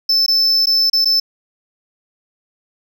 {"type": "tone with dropouts", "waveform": "triangle", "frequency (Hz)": 5274, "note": "E8", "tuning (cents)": 0, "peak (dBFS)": -10, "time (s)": [0.09, 1.2], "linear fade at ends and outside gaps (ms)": 5, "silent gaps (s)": [[0.263, 0.28], [0.658, 0.669], [0.899, 0.931], [1.047, 1.055]], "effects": []}